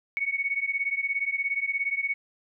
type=beating tone pair; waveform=sine; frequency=2217 / 2234 Hz; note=C#7 / C#7; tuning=0 / +13 cents; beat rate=17 Hz; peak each=-28 / -29 dBFS; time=0.17-2.14 s; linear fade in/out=0 ms; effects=none